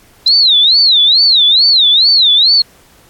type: tone with vibrato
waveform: sine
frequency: 3951 Hz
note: B7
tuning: in tune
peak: -5 dBFS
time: 0.26-2.62 s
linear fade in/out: 5 ms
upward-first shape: sine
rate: 2.3 Hz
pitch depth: 240 cents each way
effects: pink hiss -46 dBFS RMS until 3.09 s + AAC 64 kbps